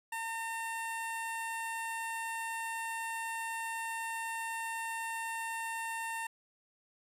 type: tone with notch filter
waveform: 15% pulse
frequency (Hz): 908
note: A#5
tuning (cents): -46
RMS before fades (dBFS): -38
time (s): 0.12-6.27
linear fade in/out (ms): 5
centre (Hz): 4100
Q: 1.1
effects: resampled to 32000 Hz